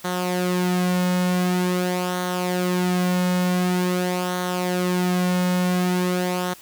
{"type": "tone with flanger", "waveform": "sawtooth", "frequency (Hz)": 180.5, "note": "F#3", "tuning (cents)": -43, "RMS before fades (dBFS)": -22, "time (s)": [0.04, 6.54], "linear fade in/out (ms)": 10, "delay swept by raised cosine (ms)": [0.39, 2.59], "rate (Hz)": 0.46, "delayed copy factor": -0.55, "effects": ["white hiss -46 dBFS RMS until 6.61 s"]}